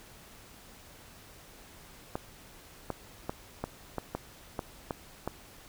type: clicks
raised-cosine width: 1 ms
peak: -18 dBFS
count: 9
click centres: 2.155 / 2.903 / 3.295 / 3.64 / 3.983 / 4.15 / 4.592 / 4.908 / 5.276 s
effects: pink hiss -53 dBFS RMS until 5.68 s